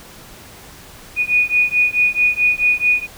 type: beating tone pair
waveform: sine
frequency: 2464 / 2468.6 Hz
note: D#7 / D#7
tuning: -17 / -14 cents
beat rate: 4.6 Hz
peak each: -16 dBFS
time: 1.16-3.07 s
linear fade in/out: 50 ms
effects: pink hiss -40 dBFS RMS until 3.17 s